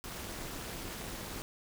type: noise with amplitude modulation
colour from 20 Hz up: pink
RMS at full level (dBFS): -38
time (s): 0.04-1.42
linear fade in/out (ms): 0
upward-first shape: sine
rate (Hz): 300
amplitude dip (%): 90
effects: none